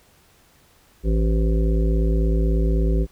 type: harmonic tone with a mistuned harmonic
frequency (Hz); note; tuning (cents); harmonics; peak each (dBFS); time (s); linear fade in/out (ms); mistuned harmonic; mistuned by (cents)
54.6; A1; -13; 1 / 3 / 5 / 7 / 9 / 10; -17 / -25 / -30 / -28 / -34 / -38; 1.03-3.07; 50; 10; -59
effects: pink hiss -56 dBFS RMS until 3.11 s